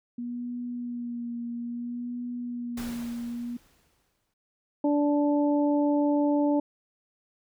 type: tone with vibrato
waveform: sine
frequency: 240 Hz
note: B3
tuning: 49 cents flat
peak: -31 dBFS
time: 0.18-3.57 s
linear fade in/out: 5 ms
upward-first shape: sine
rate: 0.6 Hz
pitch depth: 25 cents each way
type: noise with exponential decay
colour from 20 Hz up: pink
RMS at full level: -39 dBFS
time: 2.77-4.34 s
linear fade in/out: 5 ms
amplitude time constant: 340 ms
type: harmonic tone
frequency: 291.3 Hz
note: D4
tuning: 14 cents flat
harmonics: 1 / 2 / 3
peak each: -22 / -28 / -33 dBFS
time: 4.84-6.6 s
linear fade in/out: 5 ms
effects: none